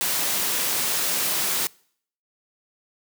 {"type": "noise", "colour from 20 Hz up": "white", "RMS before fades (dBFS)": -24, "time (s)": [0.01, 1.67], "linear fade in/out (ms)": 0, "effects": ["noise-tail reverb RT60 0.6 s tail -25 dB re dry", "high-pass 150 Hz 12 dB/octave"]}